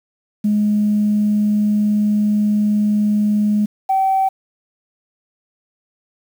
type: tone pair in turn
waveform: sine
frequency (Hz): 209.3 / 769.5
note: G#3 / G5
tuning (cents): +14 / -32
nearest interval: octave + major seventh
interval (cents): 2254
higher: second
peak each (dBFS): -12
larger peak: neither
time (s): 0.44-3.66 / 3.89-4.29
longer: first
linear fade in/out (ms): 10
effects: tanh soft clip ceiling -8 dBFS + 7-bit